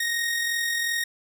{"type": "tone with amplitude modulation", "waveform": "sawtooth", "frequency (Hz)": 1864.7, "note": "A#6", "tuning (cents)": 0, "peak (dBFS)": -19, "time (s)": [0, 1.04], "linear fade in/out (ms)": 5, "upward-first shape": "sine", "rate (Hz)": 42.8, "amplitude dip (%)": 35, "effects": []}